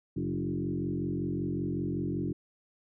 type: tone with frequency modulation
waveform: sine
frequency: 233.1 Hz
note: A#3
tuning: in tune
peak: -29 dBFS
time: 0.16-2.33 s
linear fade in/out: 10 ms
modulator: 45.3 Hz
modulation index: 2.8
effects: none